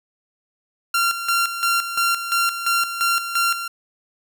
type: tone with tremolo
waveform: sawtooth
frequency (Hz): 1378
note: F6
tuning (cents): -24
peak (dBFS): -13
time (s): 0.94-3.68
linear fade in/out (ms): 5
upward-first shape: square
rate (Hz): 2.9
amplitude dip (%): 65
effects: none